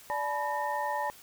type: tone cluster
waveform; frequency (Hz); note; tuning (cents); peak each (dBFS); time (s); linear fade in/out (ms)
sine; 585 / 861 / 981 / 1829; D5 / A5 / B5 / A#6; -7 / -38 / -12 / -33; -36 / -32 / -34 / -38; 0.1-1.1; 0
effects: white hiss -53 dBFS RMS until 1.22 s